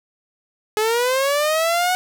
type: linear sweep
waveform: sawtooth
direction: up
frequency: 421.7 to 740 Hz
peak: -13 dBFS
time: 0.77-1.95 s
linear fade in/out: 0 ms
effects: none